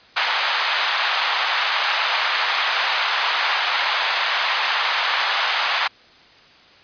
pink band-pass noise, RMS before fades -21 dBFS, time 0.16-5.88 s, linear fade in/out 10 ms, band 840 to 4400 Hz, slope 24 dB/octave, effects white hiss -49 dBFS RMS until 6.83 s + resampled to 11025 Hz

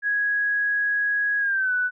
sine tone with pitch glide, 1661.2 to 1488.5 Hz, G#6 to F#6, 0 to +10 cents, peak -20 dBFS, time 0.02-1.91 s, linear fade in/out 50 ms, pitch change -190 cents, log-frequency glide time 1.39-1.73 s, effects none

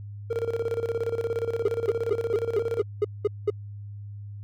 triangle tone with tremolo, 462 Hz, A#4, 16 cents flat, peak -21 dBFS, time 0.3-2.83 s, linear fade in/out 10 ms, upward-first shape square, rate 17 Hz, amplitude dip 75%
triangle tone bursts, 415.3 Hz, G#4, in tune, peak -16 dBFS, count 9, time 1.65-3.502 s, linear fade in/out 5 ms, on 28 ms, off 200 ms
effects tanh soft clip ceiling -12 dBFS + added 102 Hz sine -36 dBFS peak until 4.43 s

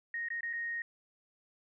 sine tone with dropouts, 1864.7 Hz, A#6, in tune, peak -34 dBFS, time 0.14-0.82 s, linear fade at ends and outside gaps 2 ms, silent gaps 0.286-0.303 / 0.408-0.431 / 0.53-0.534 s, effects none

